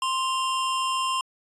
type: tone pair together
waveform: square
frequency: 1046.5 / 2794 Hz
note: C6 / F7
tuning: 0 / 0 cents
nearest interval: octave + perfect fourth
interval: 1700 cents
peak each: -25 / -32 dBFS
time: 0.02-1.21 s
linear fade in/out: 2 ms
effects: resampled to 24000 Hz